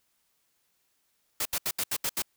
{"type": "noise bursts", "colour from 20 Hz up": "white", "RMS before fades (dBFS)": -29, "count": 7, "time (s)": [1.4, 2.222], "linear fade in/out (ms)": 5, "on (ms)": 54, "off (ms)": 74, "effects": ["white hiss -73 dBFS RMS until 2.36 s"]}